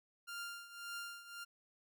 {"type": "tone with tremolo", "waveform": "sawtooth", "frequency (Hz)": 1396.9, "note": "F6", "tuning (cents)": 0, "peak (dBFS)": -38, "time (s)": [0.27, 1.45], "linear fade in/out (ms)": 20, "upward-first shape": "triangle", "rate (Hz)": 1.8, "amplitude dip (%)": 80, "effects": []}